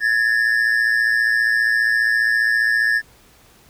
triangle tone pair together, 1680 / 1794.9 Hz, G#6 / A6, +19 / +34 cents, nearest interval minor second, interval 115 cents, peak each -16 dBFS, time 0-3.02 s, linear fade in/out 50 ms, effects pink hiss -51 dBFS RMS until 3.69 s

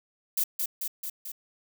violet noise with echo, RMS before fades -26 dBFS, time 0.37-0.44 s, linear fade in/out 5 ms, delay 220 ms, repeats 4, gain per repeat -3 dB, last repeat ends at 1.32 s, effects none

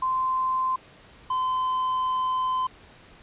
sine / triangle tone pair in turn, 1037 / 1026.9 Hz, C6 / C6, -16 / -33 cents, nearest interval unison, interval 17 cents, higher first, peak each -22 / -21 dBFS, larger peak second, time 0.02-0.76 / 1.3-2.67 s, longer second, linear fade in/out 5 ms, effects pink hiss -51 dBFS RMS until 3.22 s + resampled to 8000 Hz

